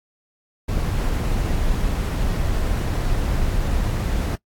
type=noise; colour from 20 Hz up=brown; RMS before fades=-21 dBFS; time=0.68-4.36 s; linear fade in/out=10 ms; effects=noise-tail reverb RT60 0.1 s tail -21 dB re dry + AAC 64 kbps